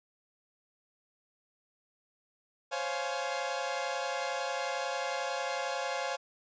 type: chord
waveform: sawtooth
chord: Db major seventh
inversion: third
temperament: equal with one note detuned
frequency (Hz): 523.3 / 554.4 / 698.5 / 839.3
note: C5 / Db5 / F5 / Ab5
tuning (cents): 0 / 0 / 0 / +18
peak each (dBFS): -34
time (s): 2.71-6.17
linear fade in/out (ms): 20
effects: resampled to 16000 Hz